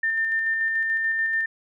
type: tone with tremolo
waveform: sine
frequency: 1800 Hz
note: A6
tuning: 39 cents sharp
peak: -20 dBFS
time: 0.03-1.46 s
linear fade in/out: 5 ms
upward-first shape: square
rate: 6.9 Hz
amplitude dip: 25%
effects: none